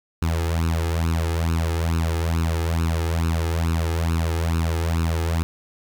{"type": "tone with flanger", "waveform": "sawtooth", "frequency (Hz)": 82.41, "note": "E2", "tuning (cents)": 0, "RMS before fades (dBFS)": -22, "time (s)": [0.22, 5.43], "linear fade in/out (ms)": 0, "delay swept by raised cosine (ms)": [0.74, 2.44], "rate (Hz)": 2.3, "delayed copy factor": 0.8, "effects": []}